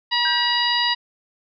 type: harmonic tone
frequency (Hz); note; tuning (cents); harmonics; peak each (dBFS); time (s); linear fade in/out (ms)
961; B5; -48; 1 / 2 / 3 / 4 / 5; -24 / -24 / -24 / -24 / -24; 0.11-0.95; 20
type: tone with exponential decay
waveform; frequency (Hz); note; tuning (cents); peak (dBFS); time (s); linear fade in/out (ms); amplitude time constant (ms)
sine; 1586; G6; +20; -23; 0.25-0.85; 2; 130
effects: none